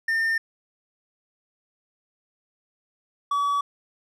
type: tone pair in turn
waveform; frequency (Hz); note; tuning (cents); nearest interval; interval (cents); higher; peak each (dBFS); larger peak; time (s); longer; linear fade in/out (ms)
triangle; 1810 / 1140.2; A6 / C#6; +48 / +48; minor sixth; 800; first; -19; neither; 0.08-0.38 / 3.31-3.61; neither; 5
effects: resampled to 32000 Hz